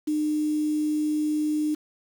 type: tone with quantisation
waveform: sine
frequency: 303.3 Hz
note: D#4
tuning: 44 cents flat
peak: -22 dBFS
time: 0.07-1.75 s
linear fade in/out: 10 ms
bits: 7
effects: none